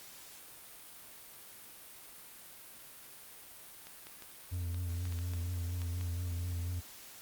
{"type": "clicks", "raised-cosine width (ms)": 0.2, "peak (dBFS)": -31, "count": 10, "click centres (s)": [3.87, 4.069, 4.223, 4.745, 5.054, 5.124, 5.189, 5.336, 5.818, 6.011]}
{"type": "tone with vibrato", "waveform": "triangle", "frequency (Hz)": 87.31, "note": "F2", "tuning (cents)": 0, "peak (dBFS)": -32, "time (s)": [4.51, 6.81], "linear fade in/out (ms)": 20, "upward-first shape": "triangle", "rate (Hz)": 4.2, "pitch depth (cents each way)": 45}
{"effects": ["white hiss -52 dBFS RMS until 7.21 s", "Opus 48 kbps"]}